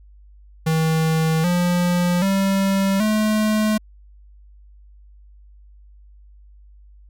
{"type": "tone with pitch steps", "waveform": "square", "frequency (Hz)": [160, 176.51, 194.72, 214.8], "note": ["D#3", "F3", "G3", "A3"], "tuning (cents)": [49, 19, -11, -41], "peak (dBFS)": -17, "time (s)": [0.66, 3.78], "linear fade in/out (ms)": 10, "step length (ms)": 780, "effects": ["added 50 Hz sine -44 dBFS peak until 7.09 s"]}